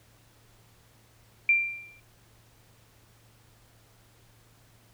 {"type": "tone with exponential decay", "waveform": "sine", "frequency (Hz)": 2368, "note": "D7", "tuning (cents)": 14, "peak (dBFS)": -16, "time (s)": [1.49, 2], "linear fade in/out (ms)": 2, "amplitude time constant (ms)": 110, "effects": ["added 113 Hz sine -61 dBFS peak until 4.93 s", "pink hiss -61 dBFS RMS until 4.93 s"]}